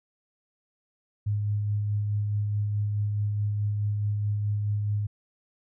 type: tone with tremolo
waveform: sine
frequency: 103.83 Hz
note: G#2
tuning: in tune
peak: -23 dBFS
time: 1.26-5.07 s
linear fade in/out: 10 ms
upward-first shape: sine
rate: 4.7 Hz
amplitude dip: 25%
effects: none